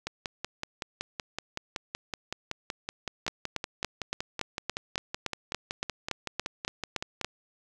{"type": "two click trains", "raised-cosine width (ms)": 0.2, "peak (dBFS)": [-12, -15], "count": [15, 39], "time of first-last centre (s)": [[3.28, 7.246], [0.07, 7.213]], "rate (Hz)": [3.53, 5.32], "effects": []}